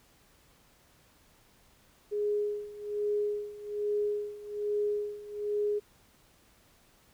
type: tone with tremolo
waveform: sine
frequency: 415.3 Hz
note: G#4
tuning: in tune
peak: -26 dBFS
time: 2.11-5.8 s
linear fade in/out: 20 ms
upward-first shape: sine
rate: 1.2 Hz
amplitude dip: 85%
effects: pink hiss -63 dBFS RMS until 7.13 s